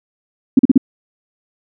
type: tone bursts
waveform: sine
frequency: 261.6 Hz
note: C4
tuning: in tune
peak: -3 dBFS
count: 4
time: 0.57-0.778 s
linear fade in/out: 5 ms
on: 22 ms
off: 40 ms
effects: none